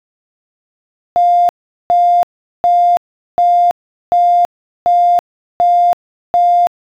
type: tone bursts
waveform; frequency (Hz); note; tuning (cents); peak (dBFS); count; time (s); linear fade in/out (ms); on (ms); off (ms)
triangle; 702; F5; +9; -3; 8; 1.16-6.67; 0; 330; 410
effects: tanh soft clip ceiling -5 dBFS